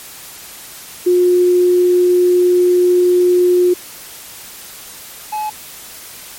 sine / triangle tone pair in turn, 358 / 853.3 Hz, F4 / G#5, +43 / +47 cents, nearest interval octave + minor third, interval 1504 cents, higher second, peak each -8 / -16 dBFS, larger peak first, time 1.06-3.74 / 5.32-5.5 s, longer first, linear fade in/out 10 ms, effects white hiss -34 dBFS RMS until 6.38 s + MP3 64 kbps

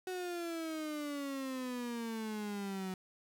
35% pulse exponential sweep, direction down, 372.2 to 185 Hz, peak -36 dBFS, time 0.07-2.94 s, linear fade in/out 2 ms, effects none

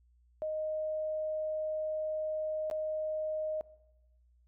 sine tone with dropouts, 621 Hz, D#5, 3 cents flat, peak -32 dBFS, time 0.42-3.61 s, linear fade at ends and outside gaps 0 ms, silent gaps 2.7-2.712 s, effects noise-tail reverb RT60 1.0 s tail -20 dB re dry + added 60 Hz sine -63 dBFS peak until 4.47 s

